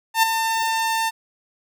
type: tone with ADSR envelope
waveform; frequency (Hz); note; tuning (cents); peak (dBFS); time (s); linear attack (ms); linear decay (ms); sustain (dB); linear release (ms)
sawtooth; 899; A5; +37; -8; 0.14-1.11; 90; 8; -8; 29
effects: none